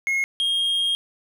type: tone pair in turn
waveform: triangle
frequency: 2162 / 3239 Hz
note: C#7 / G#7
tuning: -44 / -44 cents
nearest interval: perfect fifth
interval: 700 cents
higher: second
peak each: -18 dBFS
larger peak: neither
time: 0.07-0.24 / 0.4-0.95 s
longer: second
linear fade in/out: 0 ms
effects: none